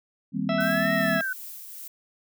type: chord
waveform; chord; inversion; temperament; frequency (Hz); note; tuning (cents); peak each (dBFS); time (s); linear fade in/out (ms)
sine; C minor seventh; first; just; 156.98 / 196.22 / 235.5 / 261.6; Eb3 / G3 / Bb3 / C4; +16 / +2 / +18 / 0; -33 / -28 / -32 / -30; 0.32-1.22; 50
type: harmonic tone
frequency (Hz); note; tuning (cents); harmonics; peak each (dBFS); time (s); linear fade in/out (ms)
659.3; E5; 0; 1 / 2 / 3 / 4 / 5 / 6 / 8; -26 / -32 / -36 / -38 / -40 / -42 / -44; 0.49-1.21; 2
type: linear two-way sweep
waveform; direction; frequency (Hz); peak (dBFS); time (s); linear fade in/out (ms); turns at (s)
sine; up then down; 1480 to 1891 to 1490; -26; 0.58-1.33; 5; 0.94
type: noise with tremolo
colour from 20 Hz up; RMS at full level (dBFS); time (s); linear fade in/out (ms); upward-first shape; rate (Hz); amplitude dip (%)
violet; -39; 0.6-1.88; 5; sine; 2.6; 30
effects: none